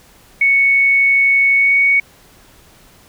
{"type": "tone with pitch glide", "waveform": "sine", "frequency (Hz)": [2217, 2231], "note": ["C#7", "C#7"], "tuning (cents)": [0, 11], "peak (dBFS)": -9, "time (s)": [0.41, 2], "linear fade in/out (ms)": 5, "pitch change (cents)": 11, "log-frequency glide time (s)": [1.55, 1.74], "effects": ["pink hiss -47 dBFS RMS until 3.08 s"]}